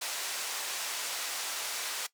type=band-pass noise; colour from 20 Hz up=white; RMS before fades=-36 dBFS; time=0.01-2.07 s; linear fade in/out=10 ms; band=590 to 8200 Hz; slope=12 dB/octave; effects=noise-tail reverb RT60 0.1 s tail -18 dB re dry